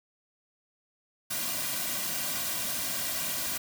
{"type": "noise with comb filter", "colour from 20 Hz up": "white", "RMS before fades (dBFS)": -32, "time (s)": [1.3, 3.58], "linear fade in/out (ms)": 10, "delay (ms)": 2.3, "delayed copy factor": -0.75, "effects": []}